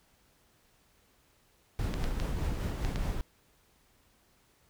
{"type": "noise with tremolo", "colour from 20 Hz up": "brown", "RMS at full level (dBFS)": -31, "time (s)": [1.79, 3.21], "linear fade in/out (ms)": 0, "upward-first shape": "sine", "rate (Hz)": 4.9, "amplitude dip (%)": 30}
{"type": "clicks", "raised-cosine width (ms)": 0.2, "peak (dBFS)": -20, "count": 5, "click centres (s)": [1.94, 2.041, 2.2, 2.849, 2.959]}
{"effects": ["pink hiss -67 dBFS RMS until 4.69 s"]}